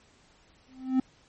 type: tone with exponential growth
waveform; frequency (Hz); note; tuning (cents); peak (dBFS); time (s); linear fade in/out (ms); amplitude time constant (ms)
triangle; 260; C4; -11; -16; 0.68-1; 5; 69
effects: pink hiss -61 dBFS RMS until 1.28 s + MP3 32 kbps